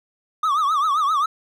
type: tone with vibrato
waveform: triangle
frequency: 1197 Hz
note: D6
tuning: 33 cents sharp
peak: -15 dBFS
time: 0.43-1.26 s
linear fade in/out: 5 ms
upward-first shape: triangle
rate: 7.6 Hz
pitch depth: 170 cents each way
effects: none